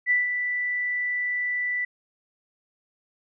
sine tone with ADSR envelope, 1975.5 Hz, B6, in tune, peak -17 dBFS, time 0.06-1.85 s, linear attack 47 ms, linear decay 160 ms, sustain -7 dB, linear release 6 ms, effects none

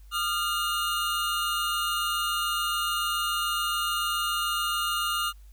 square tone cluster, 1217 / 1384 / 2847 Hz, D#6 / F6 / F7, -39 / -16 / +33 cents, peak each -31 dBFS, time 0.11-5.33 s, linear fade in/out 50 ms, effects added 50 Hz sine -46 dBFS peak until 5.52 s + white hiss -65 dBFS RMS until 5.52 s

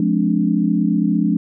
sine chord, D half-diminished seventh, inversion first, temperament just, 176.2 / 211.4 / 264.3 / 293.7 Hz, F3 / Ab3 / C4 / D4, +16 / +31 / +18 / 0 cents, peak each -19 / -18 / -23 / -20 dBFS, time 0-1.37 s, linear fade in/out 2 ms, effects none

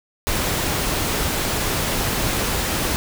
pink noise, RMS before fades -22 dBFS, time 0.27-2.96 s, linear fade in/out 0 ms, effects none

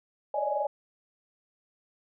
sine tone cluster, 552 / 574 / 596 / 638 / 833 Hz, C#5 / D5 / D5 / D#5 / G#5, -7 / -40 / +25 / +43 / +5 cents, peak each -37 / -35 / -31 / -36 / -30 dBFS, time 0.34-0.67 s, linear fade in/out 5 ms, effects none

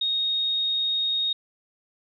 sine tone, 3729 Hz, A#7, in tune, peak -22 dBFS, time 0.01-1.33 s, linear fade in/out 5 ms, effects none

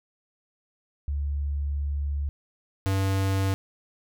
sine / square tone pair in turn, 71.5 / 96.61 Hz, D2 / G2, -46 / -25 cents, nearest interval perfect fourth, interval 521 cents, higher second, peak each -25 / -23 dBFS, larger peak second, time 1.08-2.29 / 2.86-3.54 s, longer first, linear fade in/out 0 ms, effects none

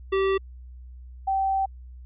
square / sine tone pair in turn, 387.3 / 774.6 Hz, G4 / G5, -21 / -21 cents, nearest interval octave, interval 1200 cents, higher second, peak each -21 dBFS, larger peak neither, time 0.12-0.38 / 1.27-1.66 s, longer second, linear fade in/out 10 ms, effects added 62 Hz sine -40 dBFS peak until 2.05 s + resampled to 8000 Hz

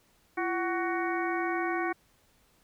harmonic tone with a mistuned harmonic, 372.2 Hz, F#4, 10 cents sharp, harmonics 1 / 2 / 3 / 4 / 5 / 6, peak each -31 / -34 / -36 / -37 / -38 / -39 dBFS, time 0.37-1.93 s, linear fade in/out 10 ms, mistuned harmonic 1, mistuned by -150 cents, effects pink hiss -66 dBFS RMS until 2.63 s

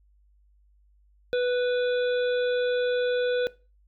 harmonic tone, 493.9 Hz, B4, in tune, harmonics 1 / 3 / 5 / 7 / 8, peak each -22 / -33 / -41 / -39 / -43 dBFS, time 1.33-3.47 s, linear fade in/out 0 ms, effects noise-tail reverb RT60 0.3 s tail -19 dB re dry + added 50 Hz sine -58 dBFS peak until 3.87 s

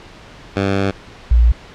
10% pulse / sine tone pair in turn, 98 / 58.47 Hz, G2 / A#1, 0 / +6 cents, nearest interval major sixth, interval 894 cents, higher first, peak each -7 dBFS, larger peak neither, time 0.56-0.91 / 1.31-1.52 s, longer first, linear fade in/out 5 ms, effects pink hiss -39 dBFS RMS until 1.74 s + low-pass 4000 Hz 12 dB/octave

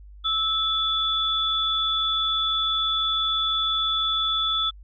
sine tone pair together, 1312 / 3454 Hz, E6 / A7, -9 / -33 cents, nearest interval octave + perfect fourth, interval 1676 cents, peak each -27 / -22 dBFS, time 0.24-4.71 s, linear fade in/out 20 ms, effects added 50 Hz sine -42 dBFS peak until 4.83 s

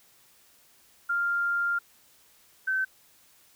sine tone pair in turn, 1396.9 / 1536.5 Hz, F6 / G6, 0 / -35 cents, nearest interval major second, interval 165 cents, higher second, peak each -24 dBFS, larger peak neither, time 1.09-1.79 / 2.67-2.85 s, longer first, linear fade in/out 10 ms, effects white hiss -60 dBFS RMS until 3.55 s

